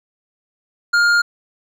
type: tone with hard clipping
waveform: triangle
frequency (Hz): 1411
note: F6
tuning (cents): +17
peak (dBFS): -13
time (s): 0.93-1.22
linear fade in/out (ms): 10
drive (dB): 12
effects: none